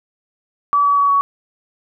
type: tone with pitch steps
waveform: sine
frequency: 1148 / 1140.1 / 1132.2 / 1124.4 Hz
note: D6 / C#6 / C#6 / C#6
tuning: -40 / +48 / +36 / +24 cents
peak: -11 dBFS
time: 0.73-1.21 s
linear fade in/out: 0 ms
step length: 120 ms
effects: none